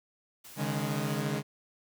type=noise; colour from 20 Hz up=white; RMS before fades=-49 dBFS; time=0.44-1.23 s; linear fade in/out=10 ms
type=chord; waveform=sawtooth; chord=C# suspended second; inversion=none; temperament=equal with one note detuned; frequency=138.59 / 152.8 / 207.7 Hz; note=C#3 / D#3 / G#3; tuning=0 / -31 / 0 cents; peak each=-30 dBFS; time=0.56-1.43 s; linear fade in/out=50 ms
effects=none